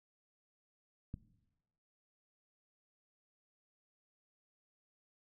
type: click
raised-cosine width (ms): 5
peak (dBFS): -29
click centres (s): 1.141
effects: noise-tail reverb RT60 1.0 s tail -17 dB re dry